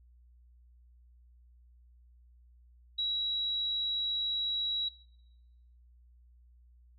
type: tone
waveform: sine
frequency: 3882 Hz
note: B7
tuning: 31 cents flat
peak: -29 dBFS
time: 2.98-4.89 s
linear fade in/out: 10 ms
effects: noise-tail reverb RT60 1.0 s tail -21 dB re dry + added 60 Hz sine -57 dBFS peak until 6.98 s